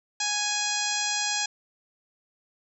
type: harmonic tone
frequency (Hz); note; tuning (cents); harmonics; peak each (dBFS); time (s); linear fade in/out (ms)
830.6; G#5; 0; 1 / 2 / 3 / 4 / 5 / 6 / 7 / 8 / 9; -34 / -34 / -34 / -34 / -34 / -34 / -34 / -34 / -34; 0.2-1.46; 5
effects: none